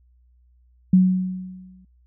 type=tone with exponential decay; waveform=sine; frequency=185 Hz; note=F#3; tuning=in tune; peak=-9 dBFS; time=0.93-1.85 s; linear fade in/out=5 ms; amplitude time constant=200 ms; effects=added 61 Hz sine -54 dBFS peak until 2.06 s